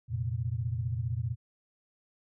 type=chord; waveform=sine; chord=F suspended fourth; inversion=none; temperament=equal with one note detuned; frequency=87.31 / 116.54 / 131.8 Hz; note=F2 / Bb2 / C3; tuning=0 / 0 / +13 cents; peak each=-36 / -31 / -37 dBFS; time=0.08-1.36 s; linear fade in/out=50 ms; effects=none